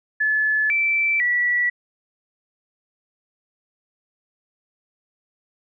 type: tone with pitch steps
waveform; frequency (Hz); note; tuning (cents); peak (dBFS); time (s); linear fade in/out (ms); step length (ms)
sine; 1725 / 2330 / 1948; A6 / D7 / B6; -35 / -14 / -24; -17; 0.2-1.7; 10; 500
effects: none